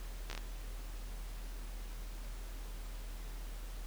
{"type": "slowing click train", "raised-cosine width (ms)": 0.2, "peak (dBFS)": -24, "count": 5, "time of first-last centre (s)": [0.3, 0.377], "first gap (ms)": 13, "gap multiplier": 1.27, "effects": ["added 40 Hz sine -41 dBFS peak until 3.86 s", "pink hiss -54 dBFS RMS until 3.86 s"]}